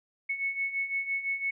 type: beating tone pair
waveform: sine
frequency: 2202 / 2207.9 Hz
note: C#7 / C#7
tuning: -12 / -7 cents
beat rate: 5.9 Hz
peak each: -35 / -30 dBFS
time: 0.29-1.51 s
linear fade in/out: 10 ms
effects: none